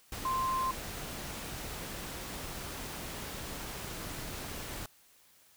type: tone in noise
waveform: sine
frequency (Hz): 1046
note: C6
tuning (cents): -1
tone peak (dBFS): -29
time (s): 0.25-0.71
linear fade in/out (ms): 2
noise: pink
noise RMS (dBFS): -41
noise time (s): 0.12-4.86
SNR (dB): +9
effects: white hiss -63 dBFS RMS until 5.56 s